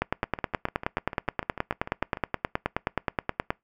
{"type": "two click trains", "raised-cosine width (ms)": 0.5, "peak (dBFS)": [-9, -19], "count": [34, 14], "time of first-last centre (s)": [[0.02, 3.505], [0.24, 2.172]], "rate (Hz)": [9.47, 6.73], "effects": ["noise-tail reverb RT60 0.2 s tail -25 dB re dry"]}